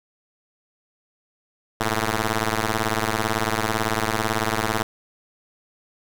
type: ring-modulated tone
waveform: 5% pulse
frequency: 109.6 Hz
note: A2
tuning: 6 cents flat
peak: -7 dBFS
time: 1.8-4.83 s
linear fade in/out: 5 ms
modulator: 557 Hz
effects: none